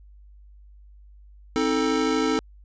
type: chord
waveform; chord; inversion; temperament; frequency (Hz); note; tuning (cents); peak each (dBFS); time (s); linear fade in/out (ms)
square; A diminished; first; just; 264 / 316.8 / 440; C4 / Eb4 / A4; +16 / +31 / 0; -26; 1.56-2.39; 0
effects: added 50 Hz sine -46 dBFS peak until 2.64 s + resampled to 16000 Hz